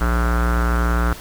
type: tone with low-pass filter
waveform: square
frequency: 59.2 Hz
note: A#1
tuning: 27 cents sharp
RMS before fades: -18 dBFS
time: 0.01-1.13 s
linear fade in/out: 0 ms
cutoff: 1400 Hz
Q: 5.7
effects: pink hiss -37 dBFS RMS until 1.2 s